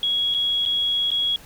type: tone with dropouts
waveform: sine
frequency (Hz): 3326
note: G#7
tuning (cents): +2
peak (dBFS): -19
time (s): 0.03-1.36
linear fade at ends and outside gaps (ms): 1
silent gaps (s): 0.341-0.346 / 0.653-0.66 / 1.105-1.116
effects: pink hiss -46 dBFS RMS until 1.45 s